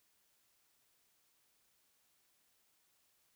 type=silence; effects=white hiss -75 dBFS RMS until 3.35 s